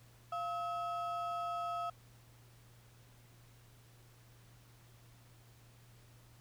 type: ring-modulated tone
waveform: triangle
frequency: 990 Hz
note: B5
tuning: 4 cents sharp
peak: -31 dBFS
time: 0.32-1.9 s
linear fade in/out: 5 ms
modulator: 297 Hz
effects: added 118 Hz sine -60 dBFS peak until 6.4 s + pink hiss -65 dBFS RMS until 6.4 s